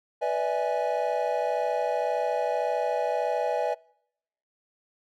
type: chord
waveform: triangle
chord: E dominant seventh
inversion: second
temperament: equal with one note detuned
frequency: 493.9 / 587.3 / 649.1 / 830.6 Hz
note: B4 / D5 / E5 / G#5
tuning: 0 / 0 / -27 / 0 cents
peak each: -28 dBFS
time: 0.21-3.75 s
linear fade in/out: 20 ms
effects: noise-tail reverb RT60 0.8 s tail -26 dB re dry